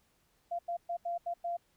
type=tone bursts at uneven times; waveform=sine; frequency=690 Hz; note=F5; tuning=21 cents flat; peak=-32 dBFS; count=6; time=0.51-0.59 / 0.68-0.77 / 0.89-0.97 / 1.05-1.18 / 1.26-1.34 / 1.44-1.57 s; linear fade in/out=10 ms; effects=pink hiss -72 dBFS RMS until 1.76 s